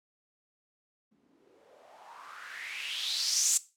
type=noise with low-pass filter sweep; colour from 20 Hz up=violet; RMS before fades=-35 dBFS; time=1.11-3.58 s; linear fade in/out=10 ms; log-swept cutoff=220 to 7700 Hz; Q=4.6; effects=noise-tail reverb RT60 0.3 s tail -18 dB re dry